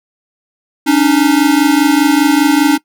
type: tone pair together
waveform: square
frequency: 280 / 305 Hz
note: C#4 / D#4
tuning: +18 / -34 cents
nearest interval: minor second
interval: 148 cents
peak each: -11 dBFS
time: 0.86-2.78 s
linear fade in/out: 20 ms
effects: noise-tail reverb RT60 0.1 s tail -20 dB re dry